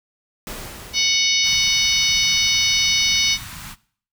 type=noise with exponential decay; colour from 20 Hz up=pink; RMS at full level=-31 dBFS; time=0.47-2.73 s; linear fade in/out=1 ms; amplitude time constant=490 ms
type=harmonic tone; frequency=740 Hz; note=F#5; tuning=in tune; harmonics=3 / 4 / 5 / 6 / 7 / 8; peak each=-23 / -23 / -23 / -23 / -23 / -23 dBFS; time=0.93-3.38 s; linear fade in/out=50 ms
type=band-stop noise; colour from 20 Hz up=pink; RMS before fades=-35 dBFS; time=1.42-3.76 s; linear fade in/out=50 ms; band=230 to 920 Hz; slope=24 dB/octave
effects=noise-tail reverb RT60 0.5 s tail -19 dB re dry